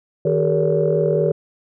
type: tone cluster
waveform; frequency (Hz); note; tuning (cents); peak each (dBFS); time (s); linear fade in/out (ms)
sine; 157.2 / 386.1 / 425.7 / 470.1 / 569; D#3 / G4 / G#4 / A#4 / C#5; +18 / -26 / +43 / +15 / +45; -21; 0.25-1.32; 5
effects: tanh soft clip ceiling -5 dBFS